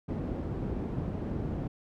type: low-pass noise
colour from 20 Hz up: white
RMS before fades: -34 dBFS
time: 0.08-1.68 s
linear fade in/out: 10 ms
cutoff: 270 Hz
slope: 12 dB/octave
effects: none